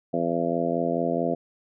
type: harmonic tone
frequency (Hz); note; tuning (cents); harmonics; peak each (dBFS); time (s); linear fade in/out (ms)
84.6; E2; +45; 2 / 3 / 4 / 5 / 6 / 7 / 8; -32 / -29 / -31 / -32 / -30 / -32 / -28; 0.13-1.35; 10
effects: none